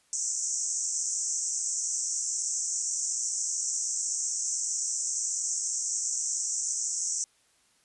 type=band-pass noise; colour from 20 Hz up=white; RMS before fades=-31 dBFS; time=0.13-7.24 s; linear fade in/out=0 ms; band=5700 to 8100 Hz; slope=96 dB/octave; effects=white hiss -66 dBFS RMS until 7.84 s + resampled to 24000 Hz